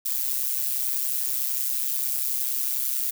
violet noise with amplitude modulation, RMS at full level -23 dBFS, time 0.05-3.11 s, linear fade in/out 10 ms, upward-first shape sine, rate 131 Hz, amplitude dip 75%, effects none

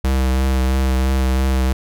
square tone with vibrato, 65.41 Hz, C2, in tune, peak -15 dBFS, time 0.04-1.73 s, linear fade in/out 5 ms, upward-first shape triangle, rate 3 Hz, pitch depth 25 cents each way, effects none

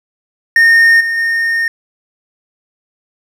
triangle tone with level steps, 1835 Hz, A#6, 28 cents flat, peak -3 / -12 / -10 dBFS, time 0.56-1.68 s, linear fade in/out 2 ms, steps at 1 / 1.17 s, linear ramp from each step 10 ms, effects none

